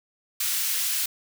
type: high-pass noise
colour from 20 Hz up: white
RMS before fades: -26 dBFS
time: 0.4-1.06 s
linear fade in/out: 5 ms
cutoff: 2000 Hz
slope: 12 dB/octave
effects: none